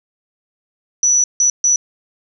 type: tone bursts at uneven times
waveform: sine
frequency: 5920 Hz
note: F#8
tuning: in tune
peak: -10 dBFS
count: 3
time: 1.03-1.24 / 1.4-1.5 / 1.64-1.76 s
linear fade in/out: 2 ms
effects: none